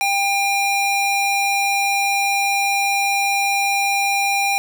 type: ring-modulated tone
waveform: square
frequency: 1600 Hz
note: G6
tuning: 35 cents sharp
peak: -14 dBFS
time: 0.01-4.58 s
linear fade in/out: 0 ms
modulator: 805 Hz
effects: none